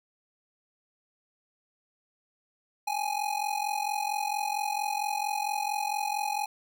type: ring-modulated tone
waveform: square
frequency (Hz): 830.6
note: G#5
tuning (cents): 0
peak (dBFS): -26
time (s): 2.87-6.46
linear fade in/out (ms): 5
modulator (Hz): 22.2
effects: none